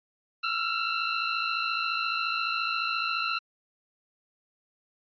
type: tone pair together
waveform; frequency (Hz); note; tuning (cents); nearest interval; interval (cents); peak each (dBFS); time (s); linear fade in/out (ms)
20% pulse; 1327.6 / 1382; E6 / F6; +12 / -19; minor second; 69; -24 / -25; 0.43-3.39; 10
effects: resampled to 11025 Hz